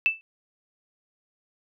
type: tone with exponential decay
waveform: sine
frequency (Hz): 2644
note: E7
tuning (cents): +5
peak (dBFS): -14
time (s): 0.06-0.21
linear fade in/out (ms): 0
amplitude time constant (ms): 32
effects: none